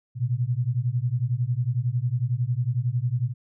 sine beating tone pair, 117.2 / 128.2 Hz, A#2 / C3, +10 / -35 cents, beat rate 11 Hz, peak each -25 / -25 dBFS, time 0.15-3.34 s, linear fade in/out 50 ms, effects none

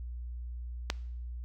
click, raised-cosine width 0.2 ms, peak -11 dBFS, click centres 0.901 s, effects noise-tail reverb RT60 0.7 s tail -23 dB re dry + added 60 Hz sine -37 dBFS peak until 1.44 s

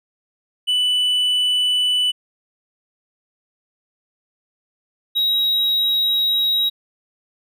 triangle tone pair in turn, 2980 / 3826 Hz, F#7 / A#7, +12 / +44 cents, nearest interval major third, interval 432 cents, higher second, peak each -14 dBFS, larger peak neither, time 0.67-2.12 / 5.15-6.7 s, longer second, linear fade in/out 20 ms, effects none

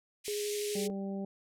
white high-pass noise, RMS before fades -37 dBFS, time 0.24-0.88 s, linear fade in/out 20 ms, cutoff 2000 Hz, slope 48 dB/octave
sine tone with vibrato, 415.3 Hz, G#4, in tune, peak -33 dBFS, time 0.28-0.9 s, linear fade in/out 0 ms, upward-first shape triangle, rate 12 Hz, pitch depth 10 cents each way
harmonic tone, 196 Hz, G3, in tune, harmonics 1 / 2 / 3 / 4, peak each -35 / -42 / -45 / -50 dBFS, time 0.75-1.25 s, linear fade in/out 5 ms
effects low-pass 10000 Hz 12 dB/octave

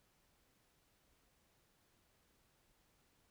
silence, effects pink hiss -75 dBFS RMS until 3.3 s

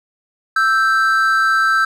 triangle tone pair together, 1321 / 1565 Hz, E6 / G6, +3 / -3 cents, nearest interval minor third, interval 294 cents, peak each -13 dBFS, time 0.56-1.85 s, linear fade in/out 5 ms, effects none

